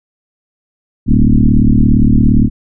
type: tone with frequency modulation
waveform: sine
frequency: 116.54 Hz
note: A#2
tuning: in tune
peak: -5 dBFS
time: 1.06-2.5 s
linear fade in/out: 50 ms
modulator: 37.4 Hz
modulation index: 4.1
effects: none